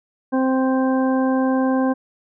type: harmonic tone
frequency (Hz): 261.6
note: C4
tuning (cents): 0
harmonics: 1 / 2 / 3 / 4 / 6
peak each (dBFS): -17 / -23 / -27 / -29 / -33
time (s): 0.32-1.94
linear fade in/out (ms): 20
effects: none